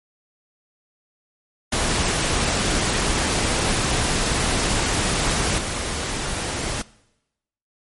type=noise with level steps; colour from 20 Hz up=pink; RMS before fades=-21 / -26 dBFS; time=1.72-6.82 s; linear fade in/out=5 ms; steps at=5.58 s; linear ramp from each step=5 ms; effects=noise-tail reverb RT60 0.9 s tail -21 dB re dry + MP3 48 kbps